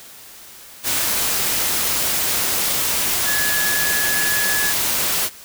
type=tone in noise; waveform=sine; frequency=1695 Hz; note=G#6; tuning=35 cents sharp; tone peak=-21 dBFS; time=3.24-4.74 s; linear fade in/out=50 ms; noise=white; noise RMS=-20 dBFS; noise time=0.83-5.3 s; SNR=-4 dB; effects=white hiss -41 dBFS RMS until 5.44 s